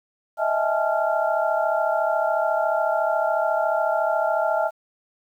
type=tone cluster; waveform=sine; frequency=623 / 657 / 801 / 864 / 1385 Hz; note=D#5 / E5 / G5 / A5 / F6; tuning=+2 / -6 / +37 / -32 / -15 cents; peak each=-25 / -23 / -30 / -26 / -28 dBFS; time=0.37-4.71 s; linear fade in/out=50 ms; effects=9-bit